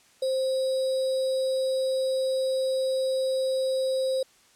sine tone with sample-and-hold, 525 Hz, C5, 6 cents sharp, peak -23 dBFS, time 0.22-4.23 s, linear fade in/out 5 ms, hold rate 4410 Hz, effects white hiss -59 dBFS RMS until 4.55 s + low-pass 9000 Hz 12 dB/octave

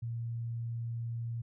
sine tone, 116.54 Hz, A#2, in tune, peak -34 dBFS, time 0.02-1.42 s, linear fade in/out 10 ms, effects none

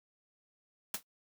white noise with exponential decay, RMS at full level -31 dBFS, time 0.94-1.03 s, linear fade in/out 2 ms, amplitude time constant 18 ms, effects noise-tail reverb RT60 0.1 s tail -25 dB re dry

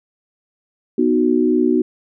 sine chord, B major, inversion none, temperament equal with one note detuned, 246.9 / 309.9 / 370 Hz, B3 / D#4 / F#4, 0 / -7 / 0 cents, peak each -17 dBFS, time 0.98-1.82 s, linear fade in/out 5 ms, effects none

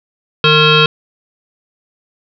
sine tone with frequency modulation, 1379 Hz, F6, 22 cents flat, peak -6 dBFS, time 0.44-0.86 s, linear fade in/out 2 ms, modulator 612 Hz, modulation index 3.9, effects none

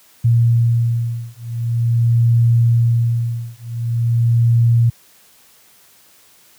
sine beating tone pair, 116.9 / 117.35 Hz, A#2 / A#2, +5 / +12 cents, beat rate 0.45 Hz, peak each -15 dBFS, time 0.24-4.9 s, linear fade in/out 10 ms, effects white hiss -50 dBFS RMS until 6.58 s + high-pass 60 Hz 12 dB/octave

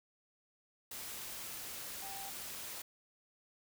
sine tone in noise, 784 Hz, G5, in tune, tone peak -48 dBFS, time 2.02-2.3 s, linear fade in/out 5 ms, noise white, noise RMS -45 dBFS, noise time 0.91-2.82 s, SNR -6 dB, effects none

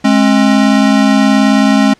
square tone pair together, 210 / 268.8 Hz, G#3 / C4, +19 / +47 cents, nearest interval major third, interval 428 cents, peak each -10 dBFS, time 0.04-1.94 s, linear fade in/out 10 ms, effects pink hiss -47 dBFS RMS until 1.99 s + low-pass 6000 Hz 12 dB/octave

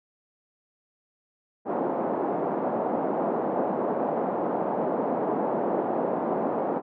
white band-pass noise, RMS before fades -27 dBFS, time 1.65-6.82 s, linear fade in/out 50 ms, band 200 to 800 Hz, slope 24 dB/octave, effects none

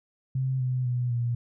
sine tone with pitch steps, 131.4 / 127.29 / 123.31 / 119.45 Hz, C3 / C3 / B2 / A#2, +8 / -47 / -2 / +43 cents, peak -24 dBFS, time 0.35-1.35 s, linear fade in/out 5 ms, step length 250 ms, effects none

